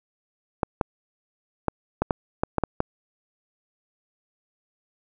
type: clicks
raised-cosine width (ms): 1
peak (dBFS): -7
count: 9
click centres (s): 0.632 / 0.812 / 1.683 / 2.02 / 2.108 / 2.435 / 2.583 / 2.637 / 2.804
effects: none